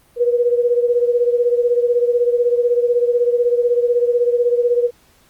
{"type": "beating tone pair", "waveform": "sine", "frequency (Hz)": [479.2, 495.2], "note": ["A#4", "B4"], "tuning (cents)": [48, 5], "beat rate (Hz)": 16, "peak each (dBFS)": [-14, -19], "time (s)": [0.16, 4.91], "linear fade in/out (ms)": 50, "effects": ["pink hiss -54 dBFS RMS until 5.29 s", "Opus 32 kbps"]}